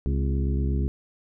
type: harmonic tone with a mistuned harmonic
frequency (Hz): 68.3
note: C#2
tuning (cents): -25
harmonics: 1 / 2 / 3 / 4 / 5 / 6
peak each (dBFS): -23 / -29 / -33 / -35 / -37 / -39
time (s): 0.06-0.88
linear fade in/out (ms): 0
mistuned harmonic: 4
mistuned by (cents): -63
effects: none